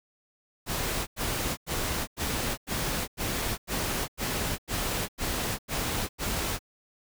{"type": "noise bursts", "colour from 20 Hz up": "pink", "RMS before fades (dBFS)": -30, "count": 12, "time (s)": [0.66, 6.592], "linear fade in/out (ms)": 50, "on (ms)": 410, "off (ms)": 92, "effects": []}